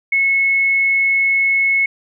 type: tone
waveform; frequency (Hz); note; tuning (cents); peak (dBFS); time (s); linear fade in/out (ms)
sine; 2190; C#7; -22; -12; 0.12-1.86; 5
effects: none